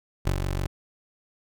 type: tone with ADSR envelope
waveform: 20% pulse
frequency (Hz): 46.79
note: F#1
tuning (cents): +20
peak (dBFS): -16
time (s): 0.25-0.67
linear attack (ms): 22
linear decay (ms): 90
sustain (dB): -5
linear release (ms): 10
effects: none

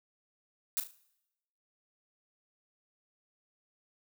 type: noise with echo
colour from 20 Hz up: blue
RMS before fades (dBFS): -31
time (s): 0.77-0.8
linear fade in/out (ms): 0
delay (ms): 37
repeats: 4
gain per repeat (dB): -9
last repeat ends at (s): 0.948
effects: noise-tail reverb RT60 0.9 s tail -21 dB re dry

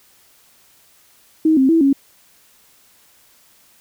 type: tone with pitch steps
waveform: sine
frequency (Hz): 316.1 / 264.9 / 328 / 275.6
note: D#4 / C4 / E4 / C#4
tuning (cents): +27 / +22 / -9 / -10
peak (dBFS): -10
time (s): 1.45-1.93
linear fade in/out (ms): 5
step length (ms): 120
effects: white hiss -53 dBFS RMS until 3.8 s

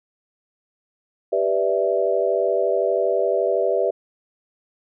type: chord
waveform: sine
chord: E minor seventh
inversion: first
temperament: equal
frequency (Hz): 392 / 493.9 / 587.3 / 659.3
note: G4 / B4 / D5 / E5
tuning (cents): 0 / 0 / 0 / 0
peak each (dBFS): -23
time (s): 1.32-3.91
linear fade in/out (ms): 10
effects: none

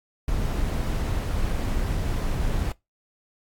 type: noise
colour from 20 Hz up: brown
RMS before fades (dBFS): -25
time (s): 0.28-2.72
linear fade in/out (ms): 2
effects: noise-tail reverb RT60 0.2 s tail -22 dB re dry + AAC 64 kbps

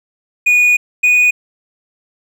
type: tone pair in turn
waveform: triangle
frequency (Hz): 2459 / 2472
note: D#7 / D#7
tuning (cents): -21 / -12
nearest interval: unison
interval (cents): 9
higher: second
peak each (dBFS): -6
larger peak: neither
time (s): 0.46-0.77 / 1.03-1.31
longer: first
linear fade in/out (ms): 10
effects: none

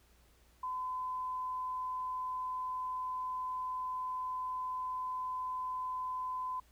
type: tone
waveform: sine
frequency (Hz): 1016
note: B5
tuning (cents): +49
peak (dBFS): -35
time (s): 0.63-6.6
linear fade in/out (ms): 5
effects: added 59 Hz sine -65 dBFS peak until 6.71 s + pink hiss -68 dBFS RMS until 6.71 s

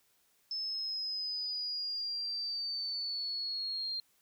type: linear sweep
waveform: sine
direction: down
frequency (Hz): 5250 to 4186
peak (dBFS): -34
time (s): 0.51-4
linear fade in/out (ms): 2
effects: white hiss -71 dBFS RMS until 4.21 s

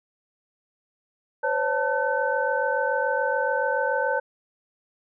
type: tone cluster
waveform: sine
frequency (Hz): 510 / 557 / 889 / 1520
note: C5 / C#5 / A5 / F#6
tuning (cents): -44 / +8 / +18 / +46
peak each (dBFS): -27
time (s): 1.43-4.2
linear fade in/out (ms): 10
effects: none

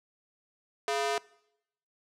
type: ring-modulated tone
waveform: sawtooth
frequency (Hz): 554.4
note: C#5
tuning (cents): 0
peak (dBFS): -21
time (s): 0.88-1.18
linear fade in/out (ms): 0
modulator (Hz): 134
effects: noise-tail reverb RT60 0.8 s tail -22 dB re dry + low-pass 8000 Hz 12 dB/octave

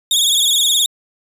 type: tone with vibrato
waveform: sawtooth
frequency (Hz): 3520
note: A7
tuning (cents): 0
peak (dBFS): -9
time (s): 0.11-0.86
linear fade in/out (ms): 2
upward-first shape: sine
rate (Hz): 19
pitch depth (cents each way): 110
effects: resampled to 32000 Hz

